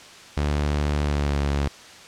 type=tone with pitch glide; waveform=sawtooth; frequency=73.42 to 70.96 Hz; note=D2 to C#2; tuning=0 to +41 cents; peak=-17 dBFS; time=0.37-1.68 s; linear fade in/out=0 ms; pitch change=-59 cents; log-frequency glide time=1.02-1.4 s; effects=white hiss -44 dBFS RMS until 2.07 s + low-pass 6000 Hz 12 dB/octave